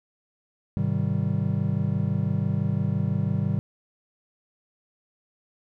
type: chord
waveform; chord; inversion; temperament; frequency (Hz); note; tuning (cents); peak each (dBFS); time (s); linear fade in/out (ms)
triangle; Ab major seventh; none; just; 103.83 / 129.78 / 155.74 / 194.67; Ab2 / C3 / Eb3 / G3; 0 / -14 / +2 / -12; -26; 0.77-3.59; 0
effects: none